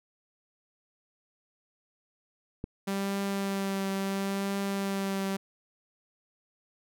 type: click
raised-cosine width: 3 ms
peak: -21 dBFS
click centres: 2.641 s
type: tone with vibrato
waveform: sawtooth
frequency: 196.1 Hz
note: G3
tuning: 1 cent sharp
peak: -25 dBFS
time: 2.87-5.37 s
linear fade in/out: 10 ms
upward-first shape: triangle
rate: 0.73 Hz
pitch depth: 18 cents each way
effects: none